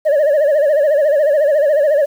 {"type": "tone with vibrato", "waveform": "sine", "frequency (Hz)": 589, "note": "D5", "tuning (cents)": 5, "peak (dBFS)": -7, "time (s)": [0.05, 2.06], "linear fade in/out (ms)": 20, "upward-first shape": "sine", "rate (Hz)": 14, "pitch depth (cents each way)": 110, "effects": ["tanh soft clip ceiling -9 dBFS", "7-bit"]}